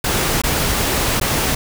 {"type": "noise with dropouts", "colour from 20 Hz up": "pink", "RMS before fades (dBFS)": -18, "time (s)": [0.04, 1.55], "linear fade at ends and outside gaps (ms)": 5, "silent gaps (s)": [[0.418, 0.436], [1.2, 1.212]], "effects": []}